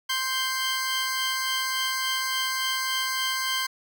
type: tone pair together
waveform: 15% pulse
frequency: 1046.5 / 1568 Hz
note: C6 / G6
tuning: 0 / 0 cents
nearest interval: perfect fifth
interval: 700 cents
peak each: -21 / -22 dBFS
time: 0.09-3.67 s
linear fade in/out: 10 ms
effects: none